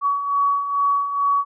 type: beating tone pair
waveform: sine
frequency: 1128 / 1130.3 Hz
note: C#6 / C#6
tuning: +30 / +33 cents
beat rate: 2.3 Hz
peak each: -25 / -18 dBFS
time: 0.01-1.45 s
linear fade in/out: 50 ms
effects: none